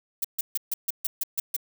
violet noise bursts, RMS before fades -26 dBFS, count 9, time 0.22-1.565 s, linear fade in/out 5 ms, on 25 ms, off 140 ms, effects none

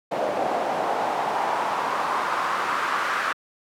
pink noise with band-pass filter sweep, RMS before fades -25 dBFS, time 0.11-3.33 s, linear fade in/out 10 ms, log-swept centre 620 to 1400 Hz, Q 2.8, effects high-pass 150 Hz 12 dB/octave

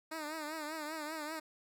10% pulse tone with vibrato, 308.9 Hz, D#4, 12 cents flat, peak -31 dBFS, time 0.11-1.4 s, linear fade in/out 10 ms, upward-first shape triangle, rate 5.1 Hz, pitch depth 99 cents each way, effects none

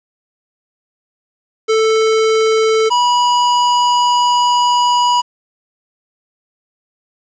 square tone pair in turn, 441.1 / 974.6 Hz, A4 / B5, +4 / -23 cents, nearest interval octave + major second, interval 1373 cents, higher second, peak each -11 dBFS, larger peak neither, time 1.68-2.9 / 2.9-5.22 s, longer second, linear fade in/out 20 ms, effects resampled to 16000 Hz + 7-bit

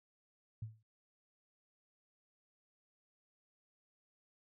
sine tone with exponential decay, 110 Hz, A2, in tune, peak -37 dBFS, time 0.62-0.83 s, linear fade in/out 5 ms, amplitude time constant 45 ms, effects none

